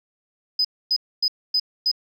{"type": "tone bursts", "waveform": "sine", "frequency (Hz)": 5010, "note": "D#8", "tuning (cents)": 11, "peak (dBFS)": -16, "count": 5, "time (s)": [0.59, 1.915], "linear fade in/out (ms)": 5, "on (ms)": 57, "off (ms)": 260, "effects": ["tanh soft clip ceiling -12 dBFS"]}